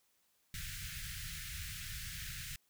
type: band-stop noise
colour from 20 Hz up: pink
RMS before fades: -44 dBFS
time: 0.54-2.56 s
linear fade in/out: 2 ms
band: 160 to 1500 Hz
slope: 48 dB/octave
effects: white hiss -75 dBFS RMS until 2.69 s